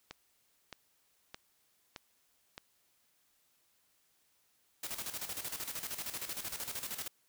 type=click train; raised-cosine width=0.2 ms; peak=-26 dBFS; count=5; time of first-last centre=0.11-2.579 s; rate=1.62 Hz
type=noise with tremolo; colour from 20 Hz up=white; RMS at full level=-39 dBFS; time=4.83-7.08 s; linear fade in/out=5 ms; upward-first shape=square; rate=13 Hz; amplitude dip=65%
effects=white hiss -73 dBFS RMS until 7.28 s

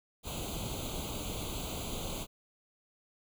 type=noise with comb filter; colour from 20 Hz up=pink; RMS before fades=-38 dBFS; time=0.23-2.27 s; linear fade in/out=50 ms; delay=0.28 ms; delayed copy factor=+1; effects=none

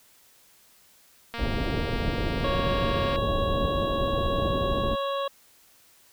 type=click train; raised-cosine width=0.3 ms; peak=-19 dBFS; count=425; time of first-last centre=1.34-3.16 s; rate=233 Hz
type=low-pass noise; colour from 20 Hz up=pink; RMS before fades=-28 dBFS; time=1.38-4.96 s; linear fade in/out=20 ms; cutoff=610 Hz; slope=24 dB/octave
type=harmonic tone; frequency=554.4 Hz; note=C#5; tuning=in tune; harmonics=1 / 2 / 3 / 5 / 6 / 7; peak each=-28 / -30 / -43 / -43 / -40 / -41 dBFS; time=2.44-5.28 s; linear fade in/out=5 ms
effects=white hiss -58 dBFS RMS until 6.12 s

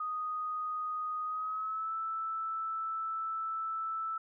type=tone with pitch glide; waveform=sine; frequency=1244.5 to 1318.5 Hz; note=D#6 to E6; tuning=0 to 0 cents; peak=-33 dBFS; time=0-4.18 s; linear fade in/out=5 ms; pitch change=+100 cents; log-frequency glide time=1.24-1.94 s; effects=none

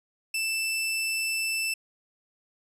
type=tone; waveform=sawtooth; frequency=2651 Hz; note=E7; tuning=9 cents sharp; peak=-23 dBFS; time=0.34-1.74 s; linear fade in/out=5 ms; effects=resampled to 32000 Hz

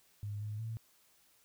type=tone with pitch steps; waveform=sine; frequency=103.3 / 105.9 / 112.6 Hz; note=G#2 / G#2 / A2; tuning=-9 / +34 / +40 cents; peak=-37 dBFS; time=0.23-0.77 s; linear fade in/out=0 ms; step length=180 ms; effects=white hiss -68 dBFS RMS until 1.44 s

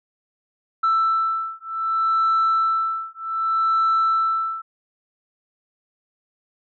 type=beating tone pair; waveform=sine; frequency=1326 / 1326.65 Hz; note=E6 / E6; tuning=+10 / +11 cents; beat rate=0.65 Hz; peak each=-20 dBFS; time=0.83-4.62 s; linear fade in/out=10 ms; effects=tanh soft clip ceiling -13 dBFS

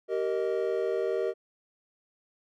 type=chord; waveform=triangle; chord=Eb major; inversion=first; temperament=equal with one note detuned; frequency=385.5 / 466.2 / 622.3 Hz; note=G4 / Bb4 / Eb5; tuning=-29 / 0 / 0 cents; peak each=-28 / -28 / -31 dBFS; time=0.08-1.34 s; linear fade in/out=50 ms; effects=none

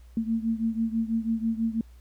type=beating tone pair; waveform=sine; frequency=224.1 / 230.2 Hz; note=A3 / A#3; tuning=+32 / -22 cents; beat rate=6.1 Hz; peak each=-26 / -29 dBFS; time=0.17-1.81 s; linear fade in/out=2 ms; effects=added 60 Hz sine -47 dBFS peak until 2 s + pink hiss -64 dBFS RMS until 2 s

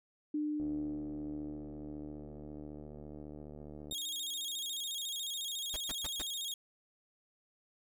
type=tone with exponential decay; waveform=sine; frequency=300 Hz; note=D4; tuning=37 cents sharp; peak=-31 dBFS; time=0.34-4.85 s; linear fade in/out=5 ms; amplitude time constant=980 ms
type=click train; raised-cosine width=2 ms; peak=-35 dBFS; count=249; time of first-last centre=0.6-3.924 s; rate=74.6 Hz
type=tone with vibrato; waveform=sawtooth; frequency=3488 Hz; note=A7; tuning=16 cents flat; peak=-34 dBFS; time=3.91-6.54 s; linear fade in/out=2 ms; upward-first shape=square; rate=14 Hz; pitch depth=99 cents each way
type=noise bursts; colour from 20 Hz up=pink; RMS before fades=-41 dBFS; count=4; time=5.74-6.218 s; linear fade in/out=0 ms; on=22 ms; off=130 ms
effects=none

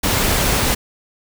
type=noise; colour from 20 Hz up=pink; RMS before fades=-17 dBFS; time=0.03-0.75 s; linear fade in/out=10 ms; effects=none

